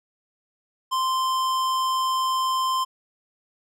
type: tone with hard clipping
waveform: sine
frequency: 1042 Hz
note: C6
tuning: 7 cents flat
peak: -23 dBFS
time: 0.91-2.85 s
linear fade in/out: 20 ms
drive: 16 dB
effects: none